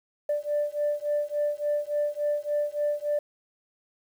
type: beating tone pair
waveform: sine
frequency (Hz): 587.3 / 590.8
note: D5 / D5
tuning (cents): 0 / +10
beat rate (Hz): 3.5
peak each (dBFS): -27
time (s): 0.29-3.19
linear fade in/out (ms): 5
effects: tanh soft clip ceiling -19 dBFS + 9-bit